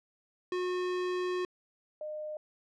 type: tone pair in turn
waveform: square / sine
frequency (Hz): 362.6 / 609.8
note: F#4 / D#5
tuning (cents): -35 / -35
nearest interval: major sixth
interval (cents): 900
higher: second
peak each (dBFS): -31 / -36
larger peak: first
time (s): 0.52-1.45 / 2.01-2.37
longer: first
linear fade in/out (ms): 2
effects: low-pass 4000 Hz 12 dB/octave